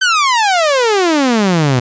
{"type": "exponential sweep", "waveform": "sawtooth", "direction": "down", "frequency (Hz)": [1568, 119.8], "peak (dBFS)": -6, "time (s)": [0.01, 1.8], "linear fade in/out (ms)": 10, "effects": ["resampled to 16000 Hz"]}